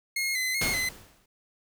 sawtooth tone with vibrato, 2093 Hz, C7, in tune, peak -23 dBFS, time 0.16-0.89 s, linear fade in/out 5 ms, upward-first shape square, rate 2.6 Hz, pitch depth 48 cents each way
pink noise with exponential decay, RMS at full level -27 dBFS, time 0.61-1.26 s, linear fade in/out 5 ms, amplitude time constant 140 ms
effects none

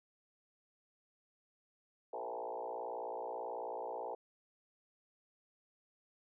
sine tone with frequency modulation, 662 Hz, E5, 7 cents sharp, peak -39 dBFS, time 2.13-4.15 s, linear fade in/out 5 ms, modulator 58.4 Hz, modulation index 4.3, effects none

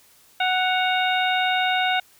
harmonic tone with a mistuned harmonic, 740 Hz, F#5, in tune, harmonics 1 / 2 / 3 / 4 / 5, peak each -22 / -25 / -27 / -28 / -29 dBFS, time 0.4-2 s, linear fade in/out 5 ms, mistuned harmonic 4, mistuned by -87 cents, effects white hiss -55 dBFS RMS until 2.19 s

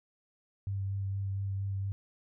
sine tone with vibrato, 98 Hz, G2, in tune, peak -31 dBFS, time 0.67-1.92 s, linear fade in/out 0 ms, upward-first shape sine, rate 4.3 Hz, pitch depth 14 cents each way, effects none

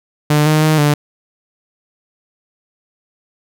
sawtooth tone with pitch steps, 149.5 / 154.2 / 155.7 / 147.3 Hz, D3 / D#3 / D#3 / D3, +31 / -15 / +2 / +6 cents, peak -6 dBFS, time 0.3-0.94 s, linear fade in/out 5 ms, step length 160 ms, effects none

